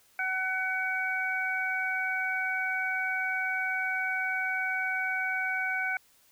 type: harmonic tone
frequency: 752 Hz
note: F#5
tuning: 28 cents sharp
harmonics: 1 / 2 / 3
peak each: -36 / -30 / -32 dBFS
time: 0.19-5.97 s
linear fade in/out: 2 ms
effects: white hiss -63 dBFS RMS until 6.31 s